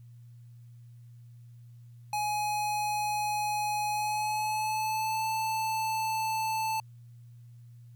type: tone with pitch glide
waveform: square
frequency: 840 to 880.2 Hz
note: G#5 to A5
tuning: +19 to 0 cents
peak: -29 dBFS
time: 2.13-6.8 s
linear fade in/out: 2 ms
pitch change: +81 cents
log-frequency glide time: 3.91-5.26 s
effects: added 119 Hz sine -48 dBFS peak until 7.95 s + white hiss -74 dBFS RMS until 7.95 s